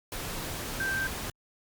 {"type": "tone in noise", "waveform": "sine", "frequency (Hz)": 1568, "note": "G6", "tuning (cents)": 0, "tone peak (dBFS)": -28, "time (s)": [0.8, 1.07], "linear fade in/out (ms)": 2, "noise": "pink", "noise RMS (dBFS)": -36, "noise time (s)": [0.12, 1.3], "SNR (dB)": 5, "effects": ["Opus 48 kbps"]}